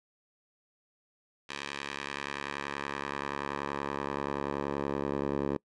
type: tone with band-pass filter sweep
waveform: 10% pulse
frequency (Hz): 70.5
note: C#2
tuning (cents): +30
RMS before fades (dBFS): -35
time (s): 1.49-5.57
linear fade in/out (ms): 5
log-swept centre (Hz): 2900 to 450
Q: 0.93
effects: noise-tail reverb RT60 0.1 s tail -26 dB re dry + resampled to 22050 Hz